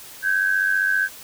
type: tone pair together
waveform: sine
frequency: 1545.9 / 1641 Hz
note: G6 / G#6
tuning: -25 / -21 cents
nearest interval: minor second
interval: 104 cents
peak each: -19 / -22 dBFS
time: 0.22-1.09 s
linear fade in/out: 50 ms
effects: white hiss -41 dBFS RMS until 1.23 s